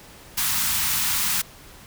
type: band-stop noise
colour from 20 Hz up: white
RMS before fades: -23 dBFS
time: 0.37-1.42 s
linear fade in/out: 10 ms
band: 240 to 840 Hz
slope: 48 dB/octave
effects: pink hiss -46 dBFS RMS until 1.86 s